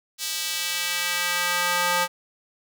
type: tone with high-pass filter sweep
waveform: square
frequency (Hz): 176.7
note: F3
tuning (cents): +21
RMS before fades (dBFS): -25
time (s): 0.18-2.08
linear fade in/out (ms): 50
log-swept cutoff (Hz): 4300 to 870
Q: 1
effects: none